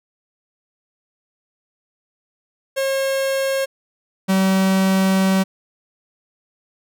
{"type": "tone pair in turn", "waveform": "45% pulse", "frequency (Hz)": [540, 190.92], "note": ["C#5", "G3"], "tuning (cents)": [-45, -45], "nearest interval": "octave + tritone", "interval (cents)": 1800, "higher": "first", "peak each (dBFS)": [-18, -14], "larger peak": "second", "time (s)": [[2.76, 3.66], [4.28, 5.44]], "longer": "second", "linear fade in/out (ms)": 20, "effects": []}